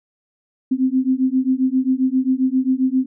sine beating tone pair, 256.4 / 263.9 Hz, C4 / C4, -35 / +15 cents, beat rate 7.5 Hz, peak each -18 dBFS, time 0.71-3.06 s, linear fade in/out 10 ms, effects none

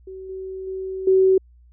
sine tone with level steps, 379 Hz, F#4, 42 cents sharp, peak -33 / -29 / -26 / -12 dBFS, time 0.07-1.38 s, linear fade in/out 5 ms, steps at 0.29 / 0.67 / 1.07 s, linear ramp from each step 5 ms, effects added 60 Hz sine -48 dBFS peak until 1.72 s

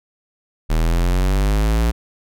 square exponential sweep, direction up, 38.89 to 58.27 Hz, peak -15 dBFS, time 0.69-1.92 s, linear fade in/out 20 ms, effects none

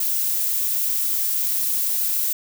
violet noise, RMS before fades -22 dBFS, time 0-2.33 s, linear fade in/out 5 ms, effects none

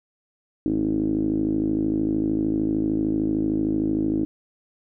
5% pulse tone with low-pass filter, 53.2 Hz, G#1, 42 cents sharp, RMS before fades -23 dBFS, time 0.66-4.25 s, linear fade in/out 0 ms, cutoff 300 Hz, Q 9.1, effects none

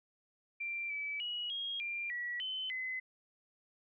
sine tone with pitch steps, 2361 / 2301 / 2911 / 3266 / 2384 / 1934 / 3052 / 2034 Hz, D7 / D7 / F#7 / G#7 / D7 / B6 / G7 / C7, +9 / -36 / -29 / -30 / +25 / -37 / -47 / -50 cents, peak -36 dBFS, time 0.6-3 s, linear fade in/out 10 ms, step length 300 ms, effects none

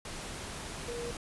sine tone in noise, 475.2 Hz, A#4, 33 cents sharp, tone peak -37 dBFS, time 0.88-1.11 s, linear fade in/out 2 ms, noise pink, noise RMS -41 dBFS, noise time 0.05-1.17 s, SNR +1 dB, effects resampled to 24000 Hz

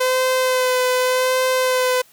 sawtooth tone with vibrato, 510 Hz, C5, 44 cents flat, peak -12 dBFS, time 0-2.02 s, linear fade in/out 10 ms, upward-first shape sine, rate 0.86 Hz, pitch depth 18 cents each way, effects white hiss -52 dBFS RMS until 2.12 s

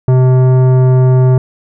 triangle tone with tanh clipping, 128.5 Hz, C3, 31 cents flat, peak -7 dBFS, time 0.08-1.38 s, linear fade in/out 2 ms, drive 18 dB, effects none

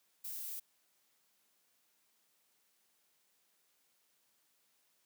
violet noise, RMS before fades -43 dBFS, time 0.24-0.6 s, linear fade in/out 10 ms, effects white hiss -75 dBFS RMS until 5.05 s + high-pass 150 Hz 12 dB/octave

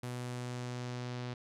sawtooth tone with low-pass filter sweep, 123.47 Hz, B2, in tune, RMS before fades -40 dBFS, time 0.03-1.34 s, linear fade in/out 5 ms, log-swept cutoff 11000 to 4500 Hz, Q 1.3, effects none

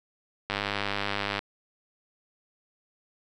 click train, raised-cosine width 0.3 ms, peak -12 dBFS, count 91, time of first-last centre 0.5-1.391 s, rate 101 Hz, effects none

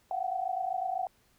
sine tone cluster, 692 / 744 / 772 Hz, F5 / F#5 / G5, -16 / +9 / -27 cents, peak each -36 / -32 / -36 dBFS, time 0.11-1.07 s, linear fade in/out 2 ms, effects pink hiss -67 dBFS RMS until 1.38 s

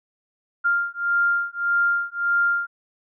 sine beating tone pair, 1396.9 / 1398.6 Hz, F6 / F6, 0 / +2 cents, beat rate 1.7 Hz, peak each -22 dBFS, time 0.64-2.67 s, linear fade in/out 20 ms, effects none

